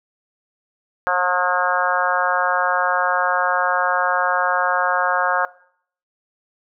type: harmonic tone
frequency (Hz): 180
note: F#3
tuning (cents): -47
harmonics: 3 / 4 / 5 / 6 / 7 / 8 / 9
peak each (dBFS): -24 / -24 / -24 / -24 / -24 / -24 / -24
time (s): 1.07-5.45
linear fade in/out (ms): 0
effects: noise-tail reverb RT60 0.6 s tail -20 dB re dry